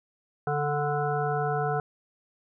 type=harmonic tone with a mistuned harmonic; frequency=146.83 Hz; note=D3; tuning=in tune; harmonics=1 / 3 / 5 / 7 / 9 / 10; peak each=-30 / -30 / -29 / -39 / -35 / -37 dBFS; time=0.47-1.8 s; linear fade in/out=2 ms; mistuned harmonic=1; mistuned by=-18 cents; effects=none